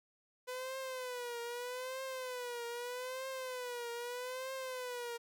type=tone with vibrato; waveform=sawtooth; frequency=499.3 Hz; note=B4; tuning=19 cents sharp; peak=-36 dBFS; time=0.47-5.18 s; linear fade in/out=20 ms; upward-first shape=triangle; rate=0.8 Hz; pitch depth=110 cents each way; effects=none